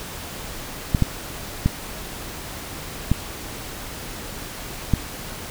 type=clicks; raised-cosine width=5 ms; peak=-4 dBFS; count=5; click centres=0.948 / 1.023 / 1.66 / 3.116 / 4.937 s; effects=pink hiss -34 dBFS RMS until 5.5 s